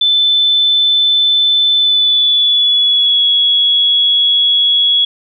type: tone with pitch glide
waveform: sine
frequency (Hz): 3520 to 3351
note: A7 to G#7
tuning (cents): 0 to +15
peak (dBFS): -8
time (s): 0.01-5.05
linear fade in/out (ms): 5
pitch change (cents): -85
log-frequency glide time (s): 1.77-3.24
effects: none